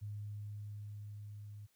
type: tone with level ramp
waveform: sine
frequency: 103.83 Hz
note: G#2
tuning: in tune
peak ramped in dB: -40 to -47 dBFS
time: 0.01-1.67 s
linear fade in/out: 20 ms
effects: white hiss -75 dBFS RMS until 1.75 s